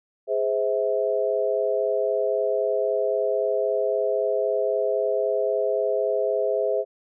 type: chord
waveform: sine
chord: Ab augmented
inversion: none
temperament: just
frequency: 415.3 / 519.1 / 648.9 Hz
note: Ab4 / C5 / E5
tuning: 0 / -14 / -27 cents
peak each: -25 dBFS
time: 0.27-6.85 s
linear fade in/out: 50 ms
effects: none